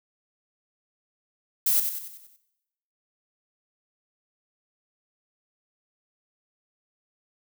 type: noise with echo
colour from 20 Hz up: violet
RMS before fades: -22 dBFS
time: 1.66-1.8 s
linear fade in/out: 5 ms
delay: 94 ms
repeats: 6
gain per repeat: -6 dB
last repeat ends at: 2.364 s
effects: noise-tail reverb RT60 0.9 s tail -17 dB re dry

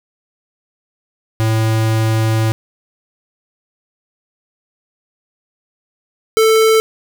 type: tone pair in turn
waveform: square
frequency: 111 / 442.1 Hz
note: A2 / A4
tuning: +16 / +8 cents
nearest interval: 2 octaves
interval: 2392 cents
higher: second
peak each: -13 / -9 dBFS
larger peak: second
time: 1.4-2.52 / 6.37-6.8 s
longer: first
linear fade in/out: 0 ms
effects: none

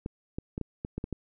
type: clicks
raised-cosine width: 3 ms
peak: -20 dBFS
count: 8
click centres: 0.061 / 0.385 / 0.579 / 0.613 / 0.849 / 0.98 / 1.041 / 1.127 s
effects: none

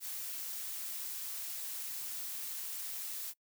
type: noise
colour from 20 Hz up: blue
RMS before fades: -41 dBFS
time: 0-3.34 s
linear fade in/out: 50 ms
effects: noise-tail reverb RT60 0.1 s tail -23 dB re dry

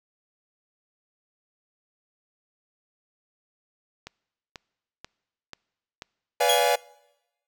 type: click train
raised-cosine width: 0.2 ms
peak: -21 dBFS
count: 6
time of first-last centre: 4.07-6.509 s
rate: 2.05 Hz
type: chord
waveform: 45% pulse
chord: B diminished seventh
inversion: none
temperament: equal with one note detuned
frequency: 493.9 / 576.9 / 698.5 / 830.6 Hz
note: B4 / D5 / F5 / Ab5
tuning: 0 / -31 / 0 / 0 cents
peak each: -25 dBFS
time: 6.4-6.76 s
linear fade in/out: 10 ms
type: tone with exponential decay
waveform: sawtooth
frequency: 3322 Hz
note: G#7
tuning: in tune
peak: -16 dBFS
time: 6.49-6.81 s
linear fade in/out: 5 ms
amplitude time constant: 68 ms
effects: noise-tail reverb RT60 1.0 s tail -25 dB re dry

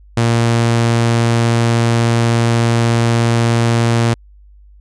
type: tone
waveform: sawtooth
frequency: 116.54 Hz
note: A#2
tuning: in tune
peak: -7 dBFS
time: 0.17-4.14 s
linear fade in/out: 5 ms
effects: added 50 Hz sine -40 dBFS peak until 4.8 s + resampled to 22050 Hz

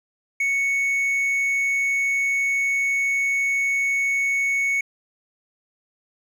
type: tone with hard clipping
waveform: triangle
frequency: 2217 Hz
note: C#7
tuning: in tune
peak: -20 dBFS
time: 0.4-4.81 s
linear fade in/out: 5 ms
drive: 6 dB
effects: none

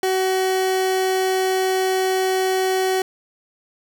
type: tone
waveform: 30% pulse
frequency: 376.4 Hz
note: F#4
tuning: 30 cents sharp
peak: -15 dBFS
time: 0.03-3.02 s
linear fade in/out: 2 ms
effects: none

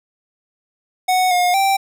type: tone with pitch steps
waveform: square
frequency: 739 / 716 / 781 Hz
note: F#5 / F5 / G5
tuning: -2 / +43 / -7 cents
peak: -14 dBFS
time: 1.08-1.77 s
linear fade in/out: 10 ms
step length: 230 ms
effects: none

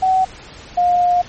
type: tone pair in turn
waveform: sine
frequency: 753 / 710.7 Hz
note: F#5 / F5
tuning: +30 / +30 cents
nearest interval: minor second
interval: 100 cents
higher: first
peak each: -11 dBFS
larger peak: neither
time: 0.02-0.25 / 0.77-1.22 s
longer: second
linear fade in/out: 10 ms
effects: pink hiss -38 dBFS RMS until 1.28 s + MP3 32 kbps

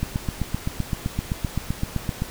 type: click train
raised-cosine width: 5 ms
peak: -11 dBFS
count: 18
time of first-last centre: 0.03-2.221 s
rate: 7.76 Hz
effects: pink hiss -38 dBFS RMS until 2.3 s

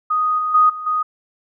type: tone with level steps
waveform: sine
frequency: 1244.5 Hz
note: D#6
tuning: in tune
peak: -15 / -18 / -9 / -26 / -16 dBFS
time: 0.1-1.03 s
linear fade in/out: 10 ms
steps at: 0.38 / 0.54 / 0.69 / 0.86 s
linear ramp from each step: 10 ms
effects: none

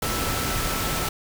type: tone in noise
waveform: sine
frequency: 1321 Hz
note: E6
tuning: 3 cents sharp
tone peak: -33 dBFS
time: 0.02-1.09 s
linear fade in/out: 5 ms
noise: pink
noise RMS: -26 dBFS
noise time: 0.02-1.09 s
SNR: -10 dB
effects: none

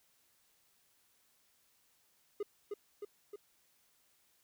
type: tone with echo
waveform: triangle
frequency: 410.9 Hz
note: G#4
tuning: 18 cents flat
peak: -32 dBFS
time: 2.4-2.43 s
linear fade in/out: 5 ms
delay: 310 ms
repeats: 3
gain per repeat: -3 dB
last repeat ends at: 3.36 s
effects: white hiss -72 dBFS RMS until 4.43 s

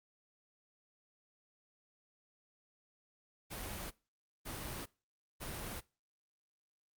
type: noise bursts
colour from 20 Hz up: pink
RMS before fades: -43 dBFS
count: 3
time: 3.5-5.81 s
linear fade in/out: 20 ms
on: 410 ms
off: 540 ms
effects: noise-tail reverb RT60 0.3 s tail -21 dB re dry + Opus 32 kbps

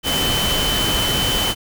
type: tone in noise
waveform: sine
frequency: 3047 Hz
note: G7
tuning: 50 cents flat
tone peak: -20 dBFS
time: 0.03-1.55 s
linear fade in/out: 50 ms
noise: pink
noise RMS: -21 dBFS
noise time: 0.03-1.55 s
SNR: -2 dB
effects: none

